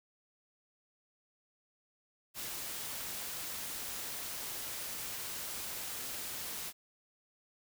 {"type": "noise", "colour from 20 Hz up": "white", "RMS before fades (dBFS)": -41, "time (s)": [2.34, 6.73], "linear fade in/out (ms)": 50, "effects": []}